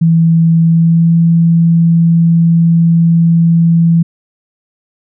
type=tone with pitch glide; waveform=sine; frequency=164.81 to 167.01 Hz; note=E3 to E3; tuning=0 to +23 cents; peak=-5 dBFS; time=0.01-4.03 s; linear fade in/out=10 ms; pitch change=+23 cents; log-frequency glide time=0.63-1.15 s; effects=none